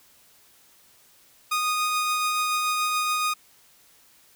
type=tone with tremolo; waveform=sawtooth; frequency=1238 Hz; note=D#6; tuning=9 cents flat; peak=-18 dBFS; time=1.51-3.34 s; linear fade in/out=10 ms; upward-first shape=triangle; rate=7 Hz; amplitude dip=25%; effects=white hiss -57 dBFS RMS until 4.35 s